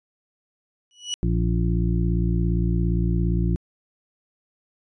30% pulse tone with exponential growth, 2937 Hz, F#7, 13 cents flat, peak -19 dBFS, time 0.91-1.14 s, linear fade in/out 0 ms, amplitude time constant 50 ms
harmonic tone, 57.4 Hz, A#1, 26 cents flat, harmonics 1 / 2 / 3 / 5 / 6, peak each -22 / -25 / -24 / -33 / -32 dBFS, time 1.23-3.56 s, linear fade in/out 0 ms
effects resampled to 22050 Hz

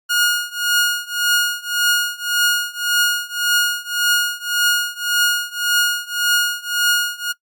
sawtooth tone with tremolo, 1434 Hz, F6, 45 cents sharp, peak -8 dBFS, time 0.09-7.33 s, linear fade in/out 20 ms, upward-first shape triangle, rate 1.8 Hz, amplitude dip 95%, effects noise-tail reverb RT60 0.1 s tail -21 dB re dry + Opus 48 kbps

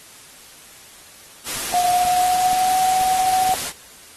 white noise, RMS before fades -26 dBFS, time 1.44-3.73 s, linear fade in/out 50 ms
click train, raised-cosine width 3 ms, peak -24 dBFS, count 5, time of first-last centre 1.57-3.493 s, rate 2.08 Hz
sine tone with pitch glide, 716 to 748.6 Hz, F5 to F#5, +43 to +20 cents, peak -16 dBFS, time 1.74-3.54 s, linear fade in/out 0 ms, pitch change +77 cents, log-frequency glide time 1.84-2.8 s
effects white hiss -44 dBFS RMS until 4.16 s + AAC 32 kbps

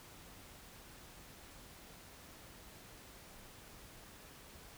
silence, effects pink hiss -56 dBFS RMS until 4.77 s

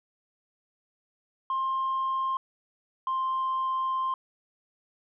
sine tone pair in turn, 1059 / 1049.3 Hz, C6 / C6, +21 / +5 cents, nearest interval unison, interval 16 cents, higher first, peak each -24 dBFS, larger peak neither, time 1.5-2.37 / 3.07-4.14 s, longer second, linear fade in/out 2 ms, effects tanh soft clip ceiling -23 dBFS

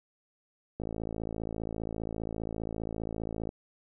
click train, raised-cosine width 2 ms, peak -22 dBFS, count 149, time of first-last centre 0.8-3.491 s, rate 55 Hz, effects none

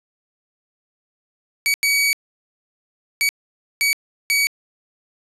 sawtooth tone bursts at uneven times, 2266 Hz, C#7, 37 cents sharp, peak -12 dBFS, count 5, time 1.66-1.74 / 1.83-2.13 / 3.21-3.29 / 3.81-3.93 / 4.3-4.47 s, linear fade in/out 0 ms, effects resampled to 32000 Hz + 9-bit

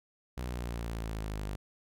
sawtooth exponential sweep, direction down, 62.7 to 50.2 Hz, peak -31 dBFS, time 0.37-1.56 s, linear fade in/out 10 ms, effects none

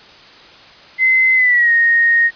sine tone with pitch glide, 2054 to 1861.9 Hz, C7 to A#6, -33 to -3 cents, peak -9 dBFS, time 0.98-2.31 s, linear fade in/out 50 ms, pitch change -170 cents, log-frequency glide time 1.35-1.72 s, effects white hiss -41 dBFS RMS until 2.35 s + resampled to 11025 Hz

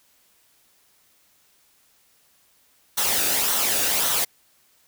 white noise with flanger, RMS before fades -22 dBFS, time 2.97-4.25 s, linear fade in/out 10 ms, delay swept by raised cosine 0.41 to 0.98 ms, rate 1.8 Hz, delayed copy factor -0.5, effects white hiss -61 dBFS RMS until 4.87 s

